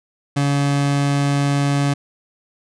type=tone; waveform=30% pulse; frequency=141.7 Hz; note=C#3; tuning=38 cents sharp; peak=-13 dBFS; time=0.36-1.94 s; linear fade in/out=10 ms; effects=resampled to 22050 Hz